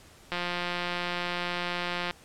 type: click train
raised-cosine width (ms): 0.3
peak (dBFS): -15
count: 316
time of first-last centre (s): 0.32-2.11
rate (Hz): 176
effects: pink hiss -54 dBFS RMS until 2.24 s + low-pass 11000 Hz 12 dB/octave